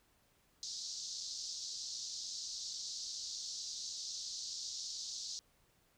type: band-pass noise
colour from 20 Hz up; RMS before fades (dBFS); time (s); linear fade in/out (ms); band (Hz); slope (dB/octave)
pink; -44; 0.63-5.39; 0; 4100 to 6600; 48
effects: pink hiss -72 dBFS RMS until 5.97 s